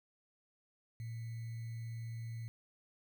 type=tone with sample-and-hold; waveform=sine; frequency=114.8 Hz; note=A#2; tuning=26 cents flat; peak=-40 dBFS; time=1-2.48 s; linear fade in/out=0 ms; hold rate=2100 Hz; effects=none